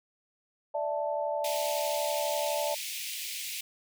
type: chord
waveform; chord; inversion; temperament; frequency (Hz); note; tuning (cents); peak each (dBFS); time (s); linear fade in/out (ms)
sine; D suspended second; none; equal; 587.3 / 659.3 / 880; D5 / E5 / A5; 0 / 0 / 0; -31 / -34 / -34; 0.74-2.75; 10
type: high-pass noise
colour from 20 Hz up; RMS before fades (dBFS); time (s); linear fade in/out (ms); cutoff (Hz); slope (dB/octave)
pink; -37; 1.44-3.61; 5; 2200; 48
effects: none